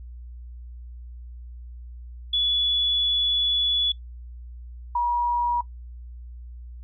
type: tone pair in turn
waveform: sine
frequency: 3419 / 959.4 Hz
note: G#7 / A#5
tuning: +50 / +50 cents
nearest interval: octave + minor seventh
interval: 2200 cents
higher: first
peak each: -20 dBFS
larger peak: neither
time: 2.33-3.92 / 4.95-5.61 s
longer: first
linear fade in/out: 5 ms
effects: noise-tail reverb RT60 0.1 s tail -19 dB re dry + added 60 Hz sine -37 dBFS peak until 6.83 s